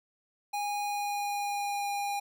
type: tone with pitch glide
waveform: square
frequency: 821 to 809.7 Hz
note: G#5 to G#5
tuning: -20 to -44 cents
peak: -31 dBFS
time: 0.53-2.2 s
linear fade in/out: 10 ms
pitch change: -24 cents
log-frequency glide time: 0.83-1.91 s
effects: none